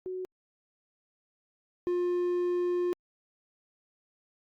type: tone pair in turn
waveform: sine / triangle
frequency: 370 / 354.5 Hz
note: F#4 / F4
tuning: 0 / +26 cents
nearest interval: minor second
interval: 74 cents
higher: first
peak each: -33 / -24 dBFS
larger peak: second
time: 0.06-0.25 / 1.87-2.93 s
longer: second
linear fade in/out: 0 ms
effects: Opus 48 kbps